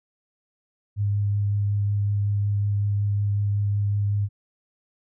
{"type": "tone with vibrato", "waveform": "sine", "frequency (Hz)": 102, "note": "G#2", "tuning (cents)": -31, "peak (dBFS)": -20, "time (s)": [0.96, 4.29], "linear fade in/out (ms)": 50, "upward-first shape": "triangle", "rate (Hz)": 5.4, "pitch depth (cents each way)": 12, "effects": []}